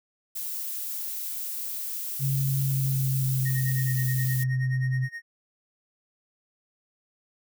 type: noise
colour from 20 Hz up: violet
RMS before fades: -33 dBFS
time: 0.35-4.44 s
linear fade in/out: 10 ms
type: tone with pitch glide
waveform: sine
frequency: 136.5 to 129.06 Hz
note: C#3 to C3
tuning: -26 to -23 cents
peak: -23 dBFS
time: 2.19-5.09 s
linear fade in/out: 50 ms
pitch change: -97 cents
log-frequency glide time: 2.37-4.11 s
type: tone with tremolo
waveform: triangle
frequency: 1858 Hz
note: A#6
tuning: 6 cents flat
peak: -31 dBFS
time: 3.45-5.22 s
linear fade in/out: 10 ms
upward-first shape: sine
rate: 9.5 Hz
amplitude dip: 90%
effects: none